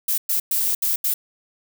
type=noise bursts at uneven times; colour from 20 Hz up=violet; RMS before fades=-21 dBFS; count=5; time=0.08-0.18 / 0.29-0.4 / 0.51-0.75 / 0.82-0.96 / 1.04-1.14 s; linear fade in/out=5 ms; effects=none